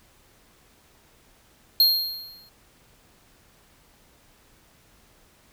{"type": "tone with exponential decay", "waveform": "square", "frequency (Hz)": 4228, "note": "C8", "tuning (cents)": 17, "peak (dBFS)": -13, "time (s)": [1.8, 2.49], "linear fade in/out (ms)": 2, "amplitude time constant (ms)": 150, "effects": ["pink hiss -58 dBFS RMS until 5.52 s"]}